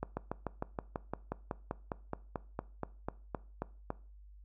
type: slowing click train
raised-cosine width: 1 ms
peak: -21 dBFS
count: 20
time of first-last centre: 0.03-3.904 s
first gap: 140 ms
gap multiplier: 1.04
effects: noise-tail reverb RT60 0.4 s tail -20 dB re dry + added 50 Hz sine -52 dBFS peak until 4.44 s